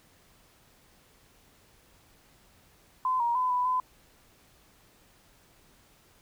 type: tone with pitch steps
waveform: sine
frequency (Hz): 1022 / 944 / 1010 / 992 / 1013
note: C6 / A#5 / B5 / B5 / B5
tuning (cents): -41 / +22 / +39 / +7 / +44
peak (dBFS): -24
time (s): 3.05-3.8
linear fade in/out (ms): 2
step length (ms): 150
effects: pink hiss -61 dBFS RMS until 6.21 s